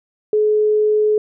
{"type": "tone", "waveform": "sine", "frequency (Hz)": 425.5, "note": "G#4", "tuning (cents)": 42, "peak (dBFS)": -12, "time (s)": [0.33, 1.18], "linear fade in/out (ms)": 2, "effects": []}